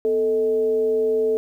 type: tone with frequency modulation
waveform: sine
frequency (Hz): 440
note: A4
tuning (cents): 0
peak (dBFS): -17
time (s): 0.05-1.37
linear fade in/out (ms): 0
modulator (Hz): 191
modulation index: 0.34
effects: 9-bit